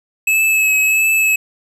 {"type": "tone with vibrato", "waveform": "square", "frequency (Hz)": 2590, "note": "E7", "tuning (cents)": -31, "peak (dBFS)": -12, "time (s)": [0.27, 1.36], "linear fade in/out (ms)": 5, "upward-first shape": "triangle", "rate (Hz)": 1.5, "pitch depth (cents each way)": 25, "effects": []}